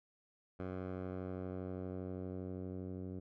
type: tone with low-pass filter sweep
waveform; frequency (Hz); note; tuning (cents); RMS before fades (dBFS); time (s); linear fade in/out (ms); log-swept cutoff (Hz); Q
10% pulse; 92.5; F#2; 0; -43; 0.59-3.2; 10; 1400 to 340; 0.75
effects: none